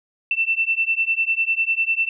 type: beating tone pair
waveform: sine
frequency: 2673 / 2683 Hz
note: E7 / E7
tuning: +23 / +30 cents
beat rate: 10 Hz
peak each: -21 dBFS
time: 0.31-2.09 s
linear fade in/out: 2 ms
effects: none